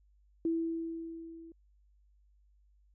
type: tone with level ramp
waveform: sine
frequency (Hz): 329.6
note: E4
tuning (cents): 0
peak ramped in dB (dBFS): -27 to -48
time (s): 0.45-1.52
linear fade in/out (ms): 2
effects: added 50 Hz sine -63 dBFS peak until 2.94 s